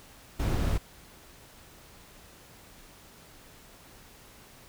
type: noise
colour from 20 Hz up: brown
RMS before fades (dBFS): -27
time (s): 0.39-0.78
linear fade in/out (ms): 10
effects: pink hiss -53 dBFS RMS until 4.68 s